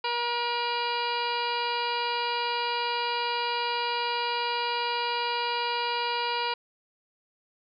harmonic tone with a mistuned harmonic, 477.5 Hz, A#4, 42 cents sharp, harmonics 1 / 2 / 3 / 4 / 5 / 6 / 7 / 8 / 9 / 10, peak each -35 / -29 / -37 / -42 / -36 / -35 / -45 / -39 / -43 / -39 dBFS, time 0.04-6.54 s, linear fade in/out 5 ms, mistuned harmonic 8, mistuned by +58 cents, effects none

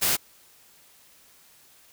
white noise, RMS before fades -23 dBFS, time 0.01-0.17 s, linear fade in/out 20 ms, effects white hiss -56 dBFS RMS until 1.92 s

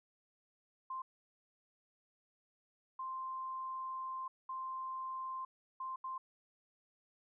sine tone bursts at uneven times, 1046.5 Hz, C6, in tune, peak -39 dBFS, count 5, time 0.9-1.02 / 2.99-4.28 / 4.49-5.45 / 5.8-5.96 / 6.04-6.18 s, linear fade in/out 5 ms, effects none

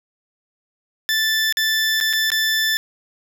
20% pulse tone with dropouts, 1760 Hz, A6, in tune, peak -12 dBFS, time 1.09-2.77 s, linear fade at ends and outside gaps 0 ms, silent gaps 1.525-1.571 / 2.002-2.01 / 2.129-2.134 / 2.303-2.318 s, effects none

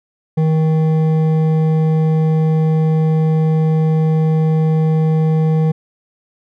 sine tone with hard clipping, 158.1 Hz, D#3, 28 cents sharp, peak -13 dBFS, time 0.37-5.72 s, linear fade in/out 10 ms, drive 9 dB, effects none

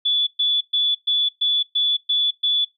sine tone bursts, 3448 Hz, A7, 36 cents flat, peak -16 dBFS, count 8, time 0.05-2.65 s, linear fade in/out 10 ms, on 220 ms, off 120 ms, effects noise-tail reverb RT60 0.2 s tail -21 dB re dry

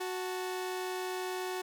sawtooth tone pair together, 369.4 / 880 Hz, F#4 / A5, -3 / 0 cents, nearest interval octave + minor third, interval 1503 cents, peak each -31 / -39 dBFS, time 0-1.62 s, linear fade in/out 10 ms, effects none

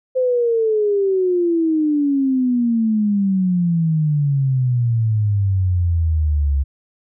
sine exponential sweep, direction down, 519 to 67.9 Hz, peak -14 dBFS, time 0.15-6.64 s, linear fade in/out 20 ms, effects none

